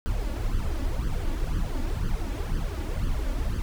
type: noise with flanger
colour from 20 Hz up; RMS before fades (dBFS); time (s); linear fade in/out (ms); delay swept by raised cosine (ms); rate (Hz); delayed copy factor
brown; -27; 0.06-3.62; 0; 0.63 to 3.53; 2; +0.8
effects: none